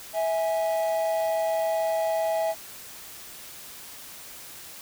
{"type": "tone pair together", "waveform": "triangle", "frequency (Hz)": [652.3, 830.6], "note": ["E5", "G#5"], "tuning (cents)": [-18, 0], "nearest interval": "major third", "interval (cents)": 418, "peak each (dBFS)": [-22, -28], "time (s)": [0.13, 2.55], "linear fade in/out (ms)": 50, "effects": ["white hiss -43 dBFS RMS until 4.81 s"]}